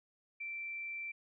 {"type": "tone", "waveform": "sine", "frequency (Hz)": 2343, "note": "D7", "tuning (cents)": -5, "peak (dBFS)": -39, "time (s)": [0.4, 1.12], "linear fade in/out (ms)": 10, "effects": []}